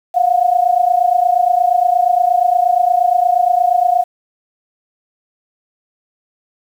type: tone pair together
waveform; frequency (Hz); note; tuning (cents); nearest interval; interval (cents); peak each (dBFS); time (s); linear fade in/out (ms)
sine; 700.5 / 729; F5 / F#5; +5 / -26; minor second; 69; -13; 0.14-4.04; 20
effects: 7-bit